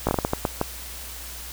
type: slowing click train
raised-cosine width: 1 ms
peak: -7 dBFS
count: 9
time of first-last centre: 0.07-0.614 s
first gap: 17 ms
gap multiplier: 1.38
effects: added 60 Hz sine -40 dBFS peak until 1.52 s + white hiss -38 dBFS RMS until 1.52 s